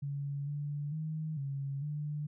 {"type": "tone with pitch steps", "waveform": "sine", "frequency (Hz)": [141.5, 145.6, 156.6, 138.5, 148.7], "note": ["C#3", "D3", "D#3", "C#3", "D3"], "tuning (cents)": [36, -15, 11, -1, 22], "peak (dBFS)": -34, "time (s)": [0.02, 2.27], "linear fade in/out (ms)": 10, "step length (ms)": 450, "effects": []}